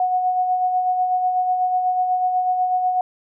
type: tone with tremolo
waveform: sine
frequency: 734 Hz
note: F#5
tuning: 14 cents flat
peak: -15 dBFS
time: 0-3.01 s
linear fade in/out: 2 ms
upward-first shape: sine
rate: 8.1 Hz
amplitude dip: 40%
effects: none